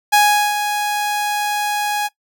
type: tone with ADSR envelope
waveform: sawtooth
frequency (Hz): 830.6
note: G#5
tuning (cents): 0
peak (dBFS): -5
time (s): 0.12-2.09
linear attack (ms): 16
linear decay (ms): 400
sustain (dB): -9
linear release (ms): 31
effects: noise-tail reverb RT60 0.1 s tail -19 dB re dry